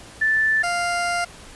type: tone pair in turn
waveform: sine / 20% pulse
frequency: 1760 / 698.5 Hz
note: A6 / F5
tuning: 0 / 0 cents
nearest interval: octave + major third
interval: 1600 cents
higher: first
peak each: -16 dBFS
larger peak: neither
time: 0.21-0.63 / 0.63-1.25 s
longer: second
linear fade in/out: 10 ms
effects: pink hiss -43 dBFS RMS until 1.55 s + resampled to 24000 Hz